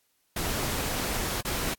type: noise with dropouts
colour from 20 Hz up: pink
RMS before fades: -30 dBFS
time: 0.36-1.74 s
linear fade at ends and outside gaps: 5 ms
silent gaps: 1.411-1.449 s
effects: white hiss -71 dBFS RMS until 1.78 s + AAC 64 kbps